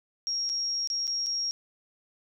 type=tone with dropouts; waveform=sine; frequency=5588 Hz; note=F8; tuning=in tune; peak=-27 dBFS; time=0.27-1.51 s; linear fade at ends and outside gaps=0 ms; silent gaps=0.492-0.497 / 0.874-0.901 / 1.07-1.077 / 1.262-1.267 s; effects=none